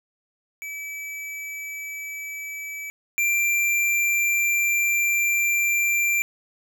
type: tone pair in turn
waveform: square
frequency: 2300 / 2363 Hz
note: D7 / D7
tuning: -37 / +10 cents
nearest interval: unison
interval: 47 cents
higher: second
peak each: -32 / -20 dBFS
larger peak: second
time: 0.62-2.9 / 3.18-6.22 s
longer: second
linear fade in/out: 0 ms
effects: none